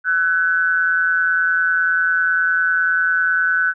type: tone with amplitude modulation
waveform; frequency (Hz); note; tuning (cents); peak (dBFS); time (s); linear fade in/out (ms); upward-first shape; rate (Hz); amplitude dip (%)
sine; 1503; F#6; +27; -11; 0.04-3.74; 50; sine; 170; 70
effects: none